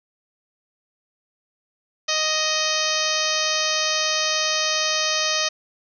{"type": "harmonic tone with a mistuned harmonic", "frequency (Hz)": 622.3, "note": "D#5", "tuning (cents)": 0, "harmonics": [1, 2, 3, 4, 5, 6, 7, 8, 9, 10], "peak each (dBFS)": [-29, -29, -29, -29, -29, -29, -29, -29, -29, -29], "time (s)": [2.08, 5.49], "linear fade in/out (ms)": 10, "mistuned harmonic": 4, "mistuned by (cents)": 19, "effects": []}